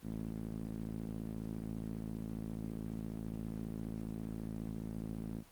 sawtooth tone with band-pass filter, 54.7 Hz, A1, 9 cents flat, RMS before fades -41 dBFS, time 0.02-5.44 s, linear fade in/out 50 ms, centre 220 Hz, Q 2.4, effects pink hiss -61 dBFS RMS until 5.51 s + Opus 24 kbps

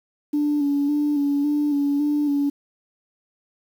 sine tone with vibrato, 289.4 Hz, D4, 25 cents flat, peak -17 dBFS, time 0.33-2.5 s, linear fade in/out 10 ms, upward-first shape square, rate 1.8 Hz, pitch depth 30 cents each way, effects tanh soft clip ceiling -14 dBFS + 8-bit

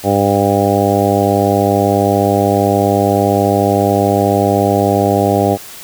harmonic tone, 100 Hz, G2, 35 cents sharp, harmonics 1 / 2 / 3 / 4 / 5 / 6 / 7 / 8, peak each -18 / -18 / -18 / -18 / -18 / -18 / -18 / -18 dBFS, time 0.03-5.58 s, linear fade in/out 50 ms, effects white hiss -33 dBFS RMS until 5.83 s

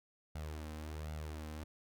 sawtooth tone with flanger, 77 Hz, D#2, 17 cents flat, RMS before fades -44 dBFS, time 0.35-1.64 s, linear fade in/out 5 ms, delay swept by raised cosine 1.4 to 3.9 ms, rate 1.3 Hz, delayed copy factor +0.6, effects none

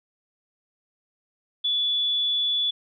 sine tone, 3440 Hz, A7, 40 cents flat, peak -21 dBFS, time 1.64-2.71 s, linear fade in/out 10 ms, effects none

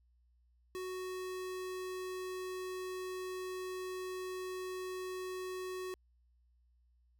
square tone, 370 Hz, F#4, in tune, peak -40 dBFS, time 0.75-5.94 s, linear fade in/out 0 ms, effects added 60 Hz sine -67 dBFS peak until 7.19 s

